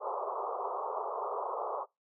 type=band-pass noise; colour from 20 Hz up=white; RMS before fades=-36 dBFS; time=0-1.86 s; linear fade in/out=50 ms; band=390 to 1200 Hz; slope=96 dB/octave; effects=noise-tail reverb RT60 0.2 s tail -23 dB re dry